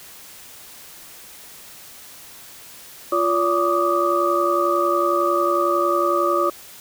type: tone cluster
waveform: sine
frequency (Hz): 348.7 / 572 / 1163 / 1234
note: F4 / D5 / D6 / D#6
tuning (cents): -3 / -46 / -17 / -15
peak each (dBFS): -22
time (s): 3.12-6.5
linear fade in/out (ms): 5
effects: white hiss -42 dBFS RMS until 6.8 s